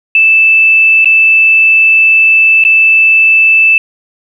sine tone with dropouts, 2637 Hz, E7, in tune, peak -3 dBFS, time 0.15-3.78 s, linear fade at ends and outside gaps 2 ms, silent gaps 1.046-1.056 / 2.639-2.649 s, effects 7-bit

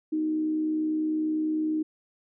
sine tone with frequency modulation, 311.1 Hz, D#4, in tune, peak -24 dBFS, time 0.12-1.83 s, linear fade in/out 10 ms, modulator 68.9 Hz, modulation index 0.25, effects none

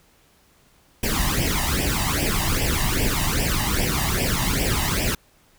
pink noise with flanger, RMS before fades -22 dBFS, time 1.03-5.15 s, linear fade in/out 5 ms, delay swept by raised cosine 0.37 to 1.07 ms, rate 2.5 Hz, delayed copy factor +0.8, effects pink hiss -58 dBFS RMS until 5.58 s

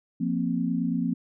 sine chord, F suspended fourth, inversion none, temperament just, 174.61 / 232.8 / 261.9 Hz, F3 / Bb3 / C4, 0 / -2 / +2 cents, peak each -28 dBFS, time 0.2-1.14 s, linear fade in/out 10 ms, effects none

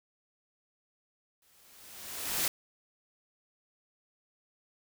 white noise with exponential growth, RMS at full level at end -28 dBFS, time 1.42-2.48 s, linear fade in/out 2 ms, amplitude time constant 230 ms, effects none

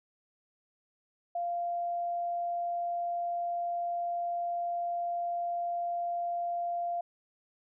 sine tone, 694 Hz, F5, 11 cents flat, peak -30 dBFS, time 1.35-7.01 s, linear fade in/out 5 ms, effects none

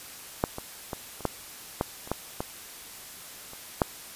clicks, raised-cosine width 1 ms, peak -8 / -20 / -17 / -28 / -10 / -10 / -28 / -12 / -15 / -29 / -6 dBFS, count 11, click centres 0.439 / 0.584 / 0.932 / 1.207 / 1.253 / 1.811 / 2.075 / 2.116 / 2.405 / 3.534 / 3.818 s, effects white hiss -44 dBFS RMS until 4.15 s + resampled to 32000 Hz

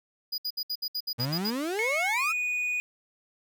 square tone bursts, 4919 Hz, D#8, 21 cents flat, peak -29 dBFS, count 10, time 0.32-1.506 s, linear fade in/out 10 ms, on 61 ms, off 64 ms
35% pulse exponential sweep, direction up, 114.7 to 1372 Hz, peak -27 dBFS, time 1.18-2.33 s, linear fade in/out 20 ms
triangle tone with pitch glide, 2188 to 2470 Hz, C#7 to D#7, -23 to -13 cents, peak -25 dBFS, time 1.79-2.8 s, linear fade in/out 0 ms, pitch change +210 cents, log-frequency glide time 2.13-2.2 s
effects none

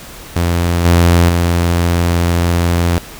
sawtooth tone with level steps, 86.1 Hz, F2, 24 cents flat, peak -8 / -3 / -7 dBFS, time 0.36-2.98 s, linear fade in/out 0 ms, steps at 0.85 / 1.29 s, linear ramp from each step 5 ms, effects pink hiss -33 dBFS RMS until 3.19 s

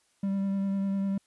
triangle tone with vibrato, 196 Hz, G3, in tune, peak -24 dBFS, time 0.23-1.18 s, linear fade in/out 5 ms, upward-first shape square, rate 10 Hz, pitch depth 12 cents each way, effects white hiss -69 dBFS RMS until 1.26 s + resampled to 24000 Hz

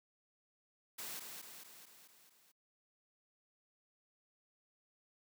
white noise with echo, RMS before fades -45 dBFS, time 0.98-1.2 s, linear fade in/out 10 ms, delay 220 ms, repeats 6, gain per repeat -4 dB, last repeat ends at 2.52 s, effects noise-tail reverb RT60 0.1 s tail -26 dB re dry + high-pass 150 Hz 12 dB/octave

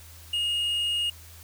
sine tone with tanh clipping, 2857 Hz, F7, 39 cents sharp, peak -25 dBFS, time 0.33-1.1 s, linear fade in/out 5 ms, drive 4 dB, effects added 82 Hz sine -47 dBFS peak until 1.43 s + white hiss -50 dBFS RMS until 1.43 s

